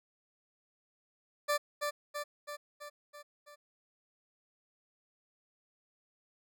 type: tone with echo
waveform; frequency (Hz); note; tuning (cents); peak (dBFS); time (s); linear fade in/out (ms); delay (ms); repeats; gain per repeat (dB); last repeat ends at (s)
20% pulse; 587.3; D5; 0; -23; 1.48-1.58; 20; 330; 6; -4; 3.56
effects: none